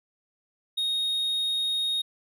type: tone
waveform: triangle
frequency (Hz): 3729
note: A#7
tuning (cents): 0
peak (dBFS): -23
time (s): 0.77-2.02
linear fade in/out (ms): 10
effects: none